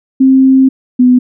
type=tone pair in turn; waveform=sine; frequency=264.5 / 250 Hz; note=C4 / B3; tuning=+19 / +21 cents; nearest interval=minor second; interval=98 cents; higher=first; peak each=-3 dBFS; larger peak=neither; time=0.2-0.69 / 0.99-1.19 s; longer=first; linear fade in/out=10 ms; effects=none